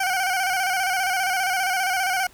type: tone with vibrato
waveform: 20% pulse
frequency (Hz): 750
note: F#5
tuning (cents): +23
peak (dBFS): -16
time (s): 0-2.27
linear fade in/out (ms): 5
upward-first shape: square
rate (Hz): 15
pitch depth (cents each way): 54
effects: pink hiss -52 dBFS RMS until 2.33 s